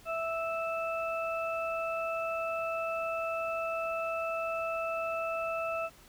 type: harmonic tone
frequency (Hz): 658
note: E5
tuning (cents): -3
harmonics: 1 / 2 / 4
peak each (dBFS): -33 / -36 / -39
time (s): 0.05-5.9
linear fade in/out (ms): 50
effects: pink hiss -57 dBFS RMS until 6.08 s

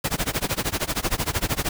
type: noise with tremolo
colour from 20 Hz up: pink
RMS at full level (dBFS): -22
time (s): 0.04-1.69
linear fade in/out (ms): 5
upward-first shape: sine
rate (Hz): 13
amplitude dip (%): 95
effects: none

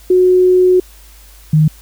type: tone pair in turn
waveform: sine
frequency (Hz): 366.1 / 154.51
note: F#4 / D#3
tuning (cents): -18 / -12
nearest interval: octave + minor third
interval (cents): 1494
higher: first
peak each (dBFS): -6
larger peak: neither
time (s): 0.1-0.8 / 1.53-1.68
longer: first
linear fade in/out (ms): 5
effects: added 51 Hz sine -39 dBFS peak until 1.81 s + white hiss -44 dBFS RMS until 1.81 s

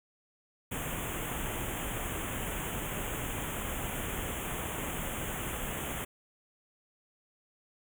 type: band-stop noise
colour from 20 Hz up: pink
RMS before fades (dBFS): -36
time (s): 0.71-6.05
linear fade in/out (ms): 10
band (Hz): 3400 to 6600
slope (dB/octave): 96
effects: none

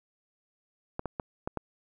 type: clicks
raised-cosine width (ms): 1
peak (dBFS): -18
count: 5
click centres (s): 0.994 / 1.057 / 1.198 / 1.475 / 1.573
effects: 10-bit

